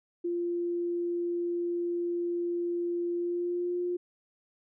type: tone with pitch glide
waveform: sine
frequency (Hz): 346.7 to 354.2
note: F4 to F4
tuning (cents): -13 to +24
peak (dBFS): -28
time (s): 0.24-3.97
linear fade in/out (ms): 10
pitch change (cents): +37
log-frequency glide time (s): 3.13-3.79
effects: none